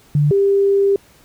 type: tone pair in turn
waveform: sine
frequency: 146.8 / 396.7 Hz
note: D3 / G4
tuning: 0 / +21 cents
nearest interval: octave + perfect fourth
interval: 1721 cents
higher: second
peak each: -11 dBFS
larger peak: neither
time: 0.15-0.31 / 0.31-0.96 s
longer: second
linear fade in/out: 2 ms
effects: pink hiss -50 dBFS RMS until 1.24 s